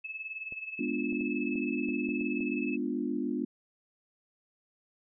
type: tone with tremolo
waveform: sine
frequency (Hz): 2600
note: E7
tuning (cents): -24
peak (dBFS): -34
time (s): 0.04-2.77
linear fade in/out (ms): 10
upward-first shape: sine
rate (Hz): 19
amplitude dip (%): 70
type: clicks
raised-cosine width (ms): 2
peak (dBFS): -36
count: 8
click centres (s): 0.524 / 1.126 / 1.21 / 1.556 / 1.888 / 2.09 / 2.211 / 2.406
type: chord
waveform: sine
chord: G# diminished seventh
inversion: none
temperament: equal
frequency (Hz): 207.7 / 246.9 / 293.7 / 349.2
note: G#3 / B3 / D4 / F4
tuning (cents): 0 / 0 / 0 / 0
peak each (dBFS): -38 / -33 / -34 / -37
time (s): 0.79-3.45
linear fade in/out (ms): 5
effects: none